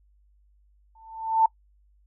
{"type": "tone with exponential growth", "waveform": "sine", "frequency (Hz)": 892, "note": "A5", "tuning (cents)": 23, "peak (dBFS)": -13, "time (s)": [0.95, 1.46], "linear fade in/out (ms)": 5, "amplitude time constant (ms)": 110, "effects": ["noise-tail reverb RT60 0.1 s tail -24 dB re dry", "added 50 Hz sine -58 dBFS peak until 2.06 s"]}